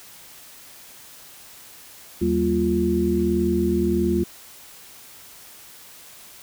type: tone cluster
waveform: sine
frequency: 80.2 / 189.4 / 230.9 / 348.2 Hz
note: E2 / F#3 / A#3 / F4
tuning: -47 / +41 / -16 / -5 cents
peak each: -27 / -24 / -25 / -21 dBFS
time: 2.21-4.24 s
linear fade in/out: 10 ms
effects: white hiss -45 dBFS RMS until 6.42 s